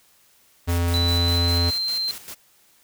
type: tone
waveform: square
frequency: 86 Hz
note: F2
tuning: 26 cents flat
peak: -20 dBFS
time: 0.67-1.71 s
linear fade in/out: 20 ms
type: noise with tremolo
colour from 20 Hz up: white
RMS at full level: -36 dBFS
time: 0.68-2.35 s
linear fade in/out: 20 ms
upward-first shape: square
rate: 5 Hz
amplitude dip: 65%
type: tone with pitch glide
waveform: sine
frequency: 3982 to 4139 Hz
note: B7 to C8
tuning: +14 to -20 cents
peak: -22 dBFS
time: 0.94-2.11 s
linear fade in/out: 0 ms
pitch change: +66 cents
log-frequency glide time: 1.12-1.78 s
effects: white hiss -58 dBFS RMS until 2.83 s